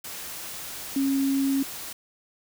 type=tone in noise; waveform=sine; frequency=272.9 Hz; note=C#4; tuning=27 cents flat; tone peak=-21 dBFS; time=0.96-1.63 s; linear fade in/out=5 ms; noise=white; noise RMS=-37 dBFS; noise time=0.04-1.93 s; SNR=+13 dB; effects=none